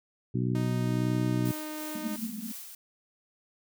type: harmonic tone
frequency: 61.74 Hz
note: B1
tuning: in tune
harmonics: 2 / 3 / 4 / 5 / 6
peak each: -28 / -32 / -34 / -36 / -38 dBFS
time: 0.34-1.52 s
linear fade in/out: 10 ms
type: tone with pitch glide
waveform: sawtooth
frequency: 310.3 to 307.3 Hz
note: D#4 to D#4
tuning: -5 to -21 cents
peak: -32 dBFS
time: 0.55-2.16 s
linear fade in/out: 2 ms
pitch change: -16 cents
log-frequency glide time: 0.82-1.76 s
type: noise with tremolo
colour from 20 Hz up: blue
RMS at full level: -41 dBFS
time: 1.45-2.75 s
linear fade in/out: 5 ms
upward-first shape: sine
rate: 3 Hz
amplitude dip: 45%
type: band-pass noise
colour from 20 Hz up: white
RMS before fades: -37 dBFS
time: 1.95-2.52 s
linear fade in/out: 5 ms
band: 200 to 240 Hz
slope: 96 dB/octave
effects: none